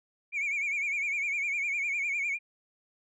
sine tone with vibrato, 2303 Hz, D7, 34 cents flat, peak -26 dBFS, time 0.32-2.39 s, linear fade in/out 50 ms, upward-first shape sine, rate 9.9 Hz, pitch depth 94 cents each way, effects tanh soft clip ceiling -26 dBFS

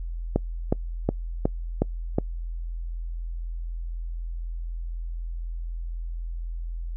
click train, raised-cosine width 2 ms, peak -7 dBFS, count 6, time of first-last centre 0.36-2.185 s, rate 2.74 Hz, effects noise-tail reverb RT60 0.1 s tail -26 dB re dry + added 42 Hz sine -29 dBFS peak until 6.96 s

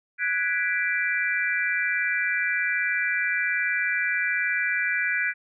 sine chord, G# half-diminished seventh, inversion third, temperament equal, 1480 / 1661.2 / 1975.5 / 2349 Hz, F#6 / G#6 / B6 / D7, 0 / 0 / 0 / 0 cents, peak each -28 dBFS, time 0.18-5.34 s, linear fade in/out 50 ms, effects none

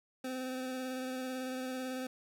25% pulse tone with vibrato, 257.5 Hz, C4, 28 cents flat, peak -33 dBFS, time 0.24-2.07 s, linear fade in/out 5 ms, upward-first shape sine, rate 18 Hz, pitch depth 19 cents each way, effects none

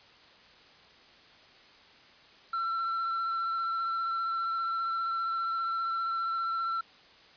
triangle tone with vibrato, 1348 Hz, E6, 38 cents sharp, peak -27 dBFS, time 2.53-6.81 s, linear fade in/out 5 ms, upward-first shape triangle, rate 15 Hz, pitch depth 19 cents each way, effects white hiss -56 dBFS RMS until 7.36 s + resampled to 11025 Hz

